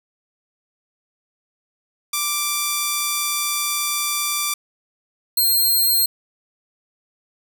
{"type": "tone pair in turn", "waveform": "5% pulse", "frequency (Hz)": [1174.7, 4198], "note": ["D6", "C8"], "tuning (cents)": [0, 5], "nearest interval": "octave + minor seventh", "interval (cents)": 2205, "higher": "second", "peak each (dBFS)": -8, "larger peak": "neither", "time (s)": [[2.13, 4.54], [5.37, 6.06]], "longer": "first", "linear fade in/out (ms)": 5, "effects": []}